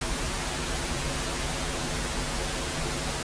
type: noise with comb filter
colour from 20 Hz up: pink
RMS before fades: -30 dBFS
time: 0.01-3.23 s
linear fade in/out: 5 ms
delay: 10 ms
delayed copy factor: -0.7
effects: resampled to 22050 Hz